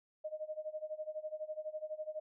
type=tone with tremolo; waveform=sine; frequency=618 Hz; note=D#5; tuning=12 cents flat; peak=-36 dBFS; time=0.24-2.2 s; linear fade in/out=10 ms; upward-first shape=sine; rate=12 Hz; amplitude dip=90%; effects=none